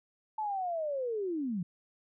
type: linear sweep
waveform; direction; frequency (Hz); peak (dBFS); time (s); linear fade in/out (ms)
sine; down; 880 to 164; -31; 0.38-1.63; 5
effects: none